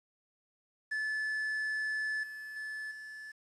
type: tone with level steps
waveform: triangle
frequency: 1734 Hz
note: A6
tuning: 26 cents flat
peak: -30 / -40 / -36 / -42 dBFS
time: 0.91-3.32 s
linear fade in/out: 10 ms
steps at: 2.23 / 2.56 / 2.91 s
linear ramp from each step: 5 ms
effects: resampled to 24000 Hz + 10-bit